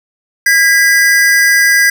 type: tone pair together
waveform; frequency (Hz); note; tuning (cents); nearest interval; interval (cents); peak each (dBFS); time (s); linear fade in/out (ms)
square; 1632.6 / 1977; G#6 / B6; -30 / +1; minor third; 331; -10; 0.46-1.9; 5
effects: none